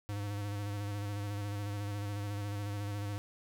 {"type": "tone with vibrato", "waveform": "square", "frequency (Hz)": 102.1, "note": "G#2", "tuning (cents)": -29, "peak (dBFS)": -36, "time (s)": [0.09, 3.18], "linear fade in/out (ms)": 0, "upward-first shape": "square", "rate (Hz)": 14, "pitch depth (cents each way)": 25, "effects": []}